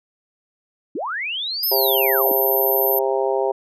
sine linear two-way sweep, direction up then down, 233 to 5310 to 233 Hz, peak -23 dBFS, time 0.95-2.32 s, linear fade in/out 5 ms, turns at 1.68 s
sine tone, 13060 Hz, G#9, 30 cents flat, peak -19 dBFS, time 1.63-2.99 s, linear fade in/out 2 ms
harmonic tone, 133.3 Hz, C3, 33 cents sharp, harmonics 3 / 4 / 5 / 6 / 7, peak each -21 / -23 / -25 / -27 / -28 dBFS, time 1.71-3.52 s, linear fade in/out 10 ms
effects none

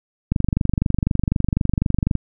click train, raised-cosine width 5 ms, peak -5 dBFS, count 45, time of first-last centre 0.32-2.153 s, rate 24 Hz, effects none

